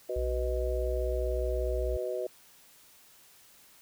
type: harmonic tone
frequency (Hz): 124.7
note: B2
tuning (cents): +17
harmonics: 3 / 4 / 5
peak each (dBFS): -35 / -35 / -35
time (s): 0.09-2.27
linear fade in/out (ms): 5
type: tone with vibrato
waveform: sine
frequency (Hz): 60.4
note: B1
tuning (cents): -38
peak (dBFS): -30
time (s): 0.16-1.97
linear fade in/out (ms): 5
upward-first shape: sine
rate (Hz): 4.3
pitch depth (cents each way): 9
effects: white hiss -58 dBFS RMS until 3.81 s